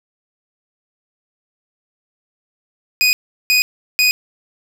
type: tone bursts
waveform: 25% pulse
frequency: 2489 Hz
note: D#7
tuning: in tune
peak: -7 dBFS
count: 3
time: 3.01-4.11 s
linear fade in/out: 0 ms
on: 120 ms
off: 370 ms
effects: 7-bit